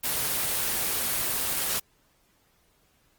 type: noise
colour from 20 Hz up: white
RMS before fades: -27 dBFS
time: 0.03-1.8 s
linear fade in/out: 20 ms
effects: pink hiss -66 dBFS RMS until 3.18 s + Opus 24 kbps